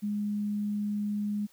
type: tone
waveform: sine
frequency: 207.1 Hz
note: G#3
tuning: 5 cents flat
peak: -28 dBFS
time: 0.02-1.47 s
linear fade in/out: 20 ms
effects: white hiss -62 dBFS RMS until 1.52 s